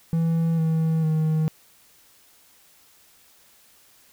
triangle tone with pitch steps, 164.81 / 160.95 / 157.19 Hz, E3 / E3 / D#3, 0 / -41 / +18 cents, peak -17 dBFS, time 0.13-1.48 s, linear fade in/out 0 ms, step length 450 ms, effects white hiss -56 dBFS RMS until 4.12 s

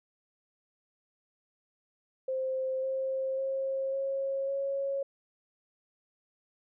sine tone with pitch steps, 523.3 / 530 / 536.8 / 543.6 / 550.6 Hz, C5 / C5 / C5 / C#5 / C#5, 0 / +22 / +44 / -34 / -12 cents, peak -29 dBFS, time 2.28-5.03 s, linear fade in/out 5 ms, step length 550 ms, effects none

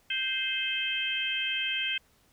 harmonic tone with a mistuned harmonic, 523.3 Hz, C5, in tune, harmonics 3 / 4 / 5 / 6, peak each -36 / -37 / -32 / -31 dBFS, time 0.1-1.98 s, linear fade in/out 5 ms, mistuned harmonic 5, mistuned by -16 cents, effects pink hiss -65 dBFS RMS until 2.32 s

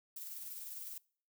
violet noise with tremolo, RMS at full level -44 dBFS, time 0.16-0.98 s, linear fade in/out 5 ms, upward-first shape triangle, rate 20 Hz, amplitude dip 45%, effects noise-tail reverb RT60 0.5 s tail -24 dB re dry

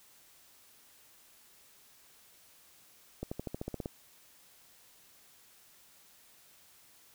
accelerating click train, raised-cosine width 2 ms, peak -23 dBFS, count 10, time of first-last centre 3.23-3.859 s, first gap 85 ms, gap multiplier 0.95, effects white hiss -61 dBFS RMS until 7.14 s

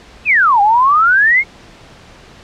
sine exponential two-way sweep, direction down then up, 2692 to 791 to 2213 Hz, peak -7 dBFS, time 0.25-1.44 s, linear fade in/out 50 ms, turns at 0.61 s, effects pink hiss -40 dBFS RMS until 2.43 s + low-pass 5000 Hz 12 dB/octave

